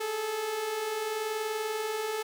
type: tone pair together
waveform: sawtooth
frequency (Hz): 415.3 / 435.8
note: G#4 / A4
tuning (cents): 0 / -17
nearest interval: minor second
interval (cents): 83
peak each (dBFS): -35 / -27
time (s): 0-2.23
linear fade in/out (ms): 10
effects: none